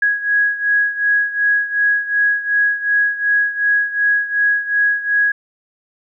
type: beating tone pair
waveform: sine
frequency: 1660 / 1662.7 Hz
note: G#6 / G#6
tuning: -1 / +2 cents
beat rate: 2.7 Hz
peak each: -15 / -19 dBFS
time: 0.02-5.32 s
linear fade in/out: 5 ms
effects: none

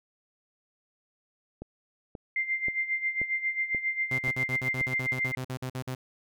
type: click train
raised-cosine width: 2 ms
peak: -25 dBFS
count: 7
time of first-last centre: 1.62-4.811 s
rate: 1.88 Hz
type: tone with tremolo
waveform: sine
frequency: 2093 Hz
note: C7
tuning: in tune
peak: -24 dBFS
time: 2.36-5.35 s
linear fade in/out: 2 ms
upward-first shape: sine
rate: 7.4 Hz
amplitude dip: 75%
type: tone bursts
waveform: sawtooth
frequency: 128.8 Hz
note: C3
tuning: 27 cents flat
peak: -28 dBFS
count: 15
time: 4.11-5.95 s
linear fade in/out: 5 ms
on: 76 ms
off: 50 ms
effects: none

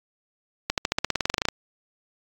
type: accelerating click train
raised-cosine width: 0.2 ms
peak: -5 dBFS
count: 16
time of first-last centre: 0.7-1.486 s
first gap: 78 ms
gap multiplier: 0.94
effects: AAC 64 kbps

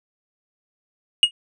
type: tone with exponential decay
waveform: triangle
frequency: 2870 Hz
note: F7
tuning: 47 cents sharp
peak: -4 dBFS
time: 1.23-1.31 s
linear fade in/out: 1 ms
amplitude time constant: 16 ms
effects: resampled to 24000 Hz

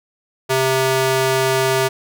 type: tone with high-pass filter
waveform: square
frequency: 131.9 Hz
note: C3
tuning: 14 cents sharp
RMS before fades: -17 dBFS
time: 0.49-1.89 s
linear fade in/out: 20 ms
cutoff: 350 Hz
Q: 0.82
effects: none

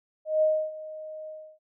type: tone with ADSR envelope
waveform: sine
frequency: 622.3 Hz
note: D#5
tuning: in tune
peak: -18 dBFS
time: 0.25-1.59 s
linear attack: 170 ms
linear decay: 290 ms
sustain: -18 dB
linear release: 310 ms
effects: none

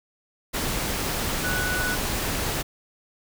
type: tone in noise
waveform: sine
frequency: 1480 Hz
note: F#6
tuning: in tune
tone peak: -26 dBFS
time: 1.43-1.96 s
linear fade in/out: 20 ms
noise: pink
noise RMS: -27 dBFS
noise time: 0.53-2.63 s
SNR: -2 dB
effects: none

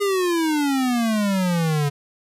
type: exponential sweep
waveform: square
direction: down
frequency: 411.5 to 141.2 Hz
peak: -19 dBFS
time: 0-1.9 s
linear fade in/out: 20 ms
effects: resampled to 32000 Hz

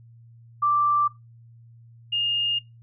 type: tone pair in turn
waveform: sine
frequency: 1174.7 / 2832 Hz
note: D6 / F7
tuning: 0 / +23 cents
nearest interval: octave + minor third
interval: 1523 cents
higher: second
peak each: -18 / -22 dBFS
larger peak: first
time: 0.62-1.08 / 2.12-2.59 s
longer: second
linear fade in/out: 10 ms
effects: noise-tail reverb RT60 0.2 s tail -19 dB re dry + added 116 Hz sine -47 dBFS peak until 2.82 s

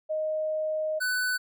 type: tone pair in turn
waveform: sine / square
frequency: 622.3 / 1497.3 Hz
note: D#5 / F#6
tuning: 0 / +20 cents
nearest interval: octave + minor third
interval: 1520 cents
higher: second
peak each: -26 / -26 dBFS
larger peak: neither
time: 0.09-1 / 1-1.38 s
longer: first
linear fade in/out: 20 ms
effects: none

